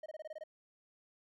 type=tone bursts; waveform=triangle; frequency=622.3 Hz; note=D#5; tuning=in tune; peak=-40 dBFS; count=8; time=0.03-0.438 s; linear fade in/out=5 ms; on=30 ms; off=24 ms; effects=none